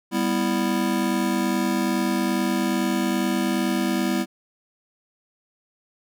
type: chord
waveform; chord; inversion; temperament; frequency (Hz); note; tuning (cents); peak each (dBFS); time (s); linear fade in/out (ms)
square; E minor; first; just; 197.78 / 247.2 / 329.6; G3 / B3 / E4; +16 / +2 / 0; -26; 0.11-4.26; 50
effects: none